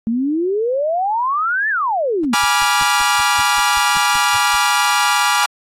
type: exponential two-way sweep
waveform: sine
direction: up then down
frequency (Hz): 219.2 to 1800 to 219.2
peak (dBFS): -15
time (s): 0.07-2.34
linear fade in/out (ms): 0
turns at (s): 1.69
type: noise bursts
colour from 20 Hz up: brown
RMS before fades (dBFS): -32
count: 13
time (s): 2.23-4.556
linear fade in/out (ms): 5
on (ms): 22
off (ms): 170
type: chord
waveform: sawtooth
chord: G# diminished seventh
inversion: none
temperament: equal with one note detuned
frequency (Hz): 830.6 / 975.3 / 1174.7 / 1396.9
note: G#5 / B5 / D6 / F6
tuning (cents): 0 / -22 / 0 / 0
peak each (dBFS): -15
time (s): 2.33-5.46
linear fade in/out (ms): 5
effects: low-pass 11000 Hz 12 dB/octave + AAC 48 kbps